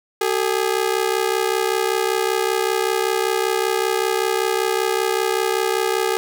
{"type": "ring-modulated tone", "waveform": "sawtooth", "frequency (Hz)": 412.8, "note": "G#4", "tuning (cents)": -10, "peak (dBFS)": -11, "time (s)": [0.21, 6.17], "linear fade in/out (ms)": 0, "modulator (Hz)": 32.6, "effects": []}